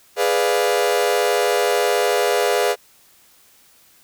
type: chord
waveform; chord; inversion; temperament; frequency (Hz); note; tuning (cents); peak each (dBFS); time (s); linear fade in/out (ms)
40% pulse; G# diminished seventh; none; equal; 415.3 / 493.9 / 587.3 / 698.5; G#4 / B4 / D5 / F5; 0 / 0 / 0 / 0; -20 / -20 / -23 / -22; 0.16-2.76; 50
effects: white hiss -53 dBFS RMS until 4.03 s

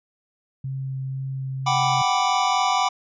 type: tone with vibrato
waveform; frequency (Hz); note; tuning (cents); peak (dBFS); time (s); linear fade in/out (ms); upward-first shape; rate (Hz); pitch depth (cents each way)
sine; 133.5; C3; +35; -26; 0.64-2.02; 5; sine; 2; 8
type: chord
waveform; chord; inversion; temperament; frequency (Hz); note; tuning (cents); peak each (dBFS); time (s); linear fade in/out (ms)
square; G major seventh; third; equal; 740 / 784 / 987.8 / 1174.7; F#5 / G5 / B5 / D6; 0 / 0 / 0 / 0; -25; 1.66-2.89; 10
effects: resampled to 16000 Hz

